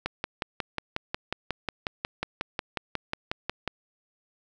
click train, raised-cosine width 0.3 ms, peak -12 dBFS, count 21, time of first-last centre 0.06-3.677 s, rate 5.53 Hz, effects none

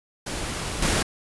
pink noise with level steps, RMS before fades -30 / -22 dBFS, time 0.26-1.03 s, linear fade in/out 10 ms, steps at 0.82 s, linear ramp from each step 5 ms, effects resampled to 24000 Hz

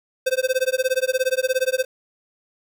square tone with tremolo, 517 Hz, C5, 21 cents flat, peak -16 dBFS, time 0.26-1.85 s, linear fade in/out 10 ms, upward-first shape sine, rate 17 Hz, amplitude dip 100%, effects 9-bit

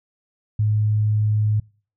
sine tone, 106.5 Hz, G#2, 44 cents sharp, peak -16 dBFS, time 0.59-1.6 s, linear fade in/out 5 ms, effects noise-tail reverb RT60 0.4 s tail -25 dB re dry

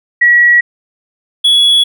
sine / triangle tone pair in turn, 1923 / 3376 Hz, B6 / G#7, -47 / +28 cents, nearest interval minor seventh, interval 975 cents, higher second, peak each -4 dBFS, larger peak neither, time 0.21-0.61 / 1.44-1.84 s, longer neither, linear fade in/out 10 ms, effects none

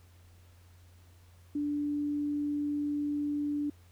sine tone, 292 Hz, D4, 10 cents flat, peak -29 dBFS, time 1.55-3.7 s, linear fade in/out 5 ms, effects added 88 Hz sine -55 dBFS peak until 3.91 s + pink hiss -65 dBFS RMS until 3.91 s

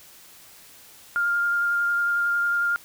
sine tone with vibrato, 1404 Hz, F6, 9 cents sharp, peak -20 dBFS, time 1.16-2.76 s, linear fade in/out 0 ms, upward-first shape sine, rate 11 Hz, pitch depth 10 cents each way, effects white hiss -49 dBFS RMS until 2.84 s

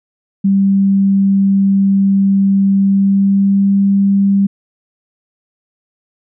sine tone with pitch glide, 196 to 197.71 Hz, G3 to G3, 0 to +15 cents, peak -8 dBFS, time 0.44-4.47 s, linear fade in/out 10 ms, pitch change +15 cents, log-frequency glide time 2.79-3.73 s, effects none

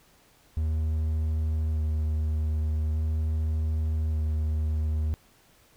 triangle tone with vibrato, 77.8 Hz, D#2, in tune, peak -22 dBFS, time 0.57-5.14 s, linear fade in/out 0 ms, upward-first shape square, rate 0.42 Hz, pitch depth 12 cents each way, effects pink hiss -60 dBFS RMS until 5.76 s

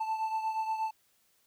triangle beating tone pair, 880 / 888.4 Hz, A5 / A5, 0 / +16 cents, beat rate 8.4 Hz, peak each -29 / -36 dBFS, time 0-0.91 s, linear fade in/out 10 ms, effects white hiss -70 dBFS RMS until 1.46 s

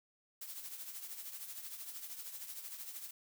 blue noise with tremolo, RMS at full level -44 dBFS, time 0.41-3.11 s, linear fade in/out 5 ms, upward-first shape triangle, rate 13 Hz, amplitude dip 65%, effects none

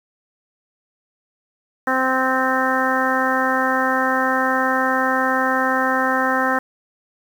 harmonic tone, 260.4 Hz, C4, 8 cents flat, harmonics 1 / 2 / 3 / 4 / 5 / 6 / 7, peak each -24 / -24 / -24 / -24 / -24 / -24 / -24 dBFS, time 1.87-6.59 s, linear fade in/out 5 ms, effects 7-bit

